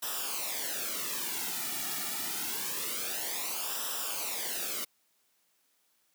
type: noise with flanger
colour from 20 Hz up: white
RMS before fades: -35 dBFS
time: 0.02-4.85 s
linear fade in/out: 10 ms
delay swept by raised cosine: 0.45 to 1.95 ms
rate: 0.26 Hz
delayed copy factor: -0.75
effects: white hiss -72 dBFS RMS until 6.14 s + high-pass 150 Hz 12 dB/octave